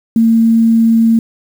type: tone with quantisation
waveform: sine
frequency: 227.2 Hz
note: A#3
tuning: 44 cents flat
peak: -6 dBFS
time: 0.16-1.19 s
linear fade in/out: 2 ms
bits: 6
effects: none